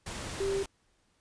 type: tone in noise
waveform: sine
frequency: 392 Hz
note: G4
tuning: in tune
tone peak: -28 dBFS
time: 0.4-0.63 s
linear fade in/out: 5 ms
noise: pink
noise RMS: -39 dBFS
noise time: 0.06-0.66 s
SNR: +8 dB
effects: pink hiss -71 dBFS RMS until 1.2 s + resampled to 22050 Hz

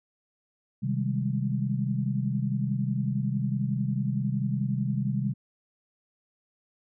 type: chord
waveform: sine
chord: Ab major seventh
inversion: first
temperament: equal with one note detuned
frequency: 130.81 / 155.56 / 196.68 / 207.7 Hz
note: C3 / Eb3 / G3 / Ab3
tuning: 0 / 0 / +6 / 0 cents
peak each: -28 / -33 / -30 / -34 dBFS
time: 0.82-5.34 s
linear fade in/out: 20 ms
effects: none

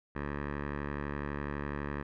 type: tone with low-pass filter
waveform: 10% pulse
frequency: 72 Hz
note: D2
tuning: 34 cents flat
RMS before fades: -37 dBFS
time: 0.15-2.03 s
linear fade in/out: 10 ms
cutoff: 1700 Hz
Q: 2.4
effects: none

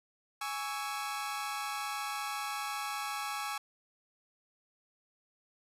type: chord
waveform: sawtooth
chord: C# minor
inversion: second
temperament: equal with one note detuned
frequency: 830.6 / 1119 / 1318.5 Hz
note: G#5 / C#6 / E6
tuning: 0 / +16 / 0 cents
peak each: -35 / -36 / -37 dBFS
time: 0.41-3.58 s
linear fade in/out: 5 ms
effects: resampled to 32000 Hz

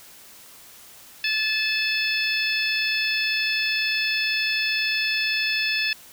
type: harmonic tone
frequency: 869 Hz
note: A5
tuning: 22 cents flat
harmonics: 2 / 3 / 4 / 5 / 6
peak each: -28 / -24 / -30 / -32 / -29 dBFS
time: 1.24-5.93 s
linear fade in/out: 2 ms
effects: white hiss -47 dBFS RMS until 6.12 s

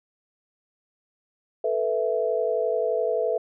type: chord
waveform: sine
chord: A suspended second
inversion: none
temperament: equal with one note detuned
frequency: 440 / 491.6 / 659.3 Hz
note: A4 / B4 / E5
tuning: 0 / -8 / 0 cents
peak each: -26 dBFS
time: 1.64-3.38 s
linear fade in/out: 5 ms
effects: none

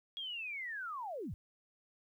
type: linear sweep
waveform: sine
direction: down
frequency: 3322 to 61.74 Hz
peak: -39 dBFS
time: 0.17-1.34 s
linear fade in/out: 0 ms
effects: 12-bit

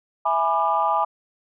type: chord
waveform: sine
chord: E dominant seventh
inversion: none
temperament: equal with one note detuned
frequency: 659.3 / 830.6 / 987.8 / 1193.8 Hz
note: E5 / G#5 / B5 / D6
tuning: 0 / 0 / 0 / +28 cents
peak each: -26 / -22 / -23 / -23 dBFS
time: 0.25-1.05 s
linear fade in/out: 10 ms
effects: tanh soft clip ceiling -8 dBFS

